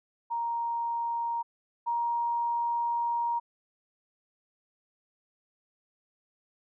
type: tone pair in turn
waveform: sine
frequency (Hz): 935 / 941.5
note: A#5 / A#5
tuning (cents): +5 / +17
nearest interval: unison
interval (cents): 12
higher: second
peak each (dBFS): -28 / -26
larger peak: second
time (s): 0.3-1.43 / 1.86-3.4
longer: second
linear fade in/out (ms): 20
effects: none

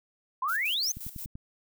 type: exponential sweep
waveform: sine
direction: up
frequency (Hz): 987.8 to 6470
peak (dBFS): -26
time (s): 0.42-0.92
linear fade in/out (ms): 5
type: noise with tremolo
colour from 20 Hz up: violet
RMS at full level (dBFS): -39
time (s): 0.48-1.26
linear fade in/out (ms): 10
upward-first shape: square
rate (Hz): 5.7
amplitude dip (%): 65
type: click train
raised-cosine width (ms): 5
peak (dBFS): -28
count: 5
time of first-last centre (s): 0.97-1.355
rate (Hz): 10.4
effects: none

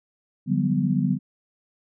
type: chord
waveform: sine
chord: G major seventh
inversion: second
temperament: equal with one note detuned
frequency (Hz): 146.83 / 180.67 / 196 / 246.9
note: D3 / F#3 / G3 / B3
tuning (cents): 0 / -41 / 0 / 0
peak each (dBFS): -25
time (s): 0.46-1.19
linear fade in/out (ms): 50
effects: none

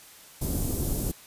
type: band-stop noise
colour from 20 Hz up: pink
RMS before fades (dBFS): -28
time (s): 0.41-1.12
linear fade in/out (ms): 10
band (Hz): 370 to 10000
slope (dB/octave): 12
effects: white hiss -50 dBFS RMS until 1.26 s + resampled to 32000 Hz

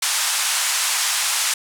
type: band-pass noise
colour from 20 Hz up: white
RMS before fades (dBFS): -21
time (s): 0.02-1.54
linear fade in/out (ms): 5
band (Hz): 830 to 10000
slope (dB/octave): 24
effects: none

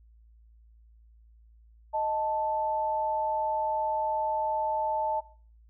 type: tone pair together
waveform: sine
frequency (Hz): 622.7 / 880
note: D#5 / A5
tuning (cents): +1 / 0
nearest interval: tritone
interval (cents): 599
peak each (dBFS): -31 / -27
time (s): 1.93-5.21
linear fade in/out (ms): 20
effects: noise-tail reverb RT60 0.4 s tail -17 dB re dry + added 56 Hz sine -54 dBFS peak until 5.69 s

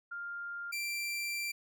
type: tone pair in turn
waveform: sine / sawtooth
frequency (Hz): 1400 / 2355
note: F6 / D7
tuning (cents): +4 / +4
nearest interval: major sixth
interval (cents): 900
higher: second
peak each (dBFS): -38 / -31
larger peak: second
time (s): 0.11-0.72 / 0.72-1.52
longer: second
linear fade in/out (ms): 10
effects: none

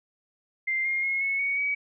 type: tone with pitch steps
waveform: sine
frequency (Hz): 2093 / 2127 / 2162 / 2197 / 2233 / 2269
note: C7 / C7 / C#7 / C#7 / C#7 / C#7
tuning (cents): 0 / +28 / -44 / -16 / +12 / +40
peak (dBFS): -24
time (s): 0.67-1.75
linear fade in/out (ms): 10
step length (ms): 180
effects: none

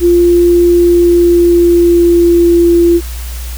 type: tone with pitch glide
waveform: sine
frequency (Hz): 347.8 to 342.8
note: F4 to F4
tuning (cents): -7 to -32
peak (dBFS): -4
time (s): 0-3.01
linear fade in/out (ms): 50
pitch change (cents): -25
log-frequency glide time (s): 0.79-2.56
effects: added 60 Hz sine -19 dBFS peak until 3.57 s + white hiss -30 dBFS RMS until 3.57 s

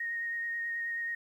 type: tone with vibrato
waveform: sine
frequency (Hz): 1862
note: A#6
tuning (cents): -2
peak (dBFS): -32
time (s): 0-1.15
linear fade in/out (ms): 5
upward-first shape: sine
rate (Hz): 9.3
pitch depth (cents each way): 13
effects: 11-bit

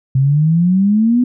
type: exponential sweep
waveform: sine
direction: up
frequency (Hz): 130.1 to 252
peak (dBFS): -9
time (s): 0.15-1.24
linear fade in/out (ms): 5
effects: none

